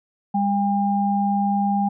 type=tone pair together; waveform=sine; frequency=201 / 804 Hz; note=G3 / G5; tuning=+44 / +44 cents; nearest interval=2 octaves; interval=2400 cents; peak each=-20 / -21 dBFS; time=0.34-1.89 s; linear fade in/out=10 ms; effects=none